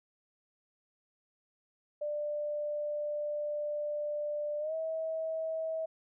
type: tone with pitch glide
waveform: sine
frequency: 593 to 642.9 Hz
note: D5 to E5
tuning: +17 to -43 cents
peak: -32 dBFS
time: 2.01-5.86 s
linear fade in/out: 10 ms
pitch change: +140 cents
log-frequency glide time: 4.59-4.74 s
effects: none